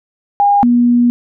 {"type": "tone pair in turn", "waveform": "sine", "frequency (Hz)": [811, 241.1], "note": ["G#5", "B3"], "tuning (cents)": [-41, -41], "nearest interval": "octave + major sixth", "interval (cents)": 2100, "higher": "first", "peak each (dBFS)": -7, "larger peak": "neither", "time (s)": [[0.4, 0.63], [0.63, 1.1]], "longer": "second", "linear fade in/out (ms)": 0, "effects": []}